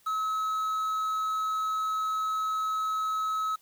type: tone with quantisation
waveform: triangle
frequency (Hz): 1286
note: E6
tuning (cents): -43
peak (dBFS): -25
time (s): 0.06-3.56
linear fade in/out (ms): 10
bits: 8
effects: white hiss -63 dBFS RMS until 3.61 s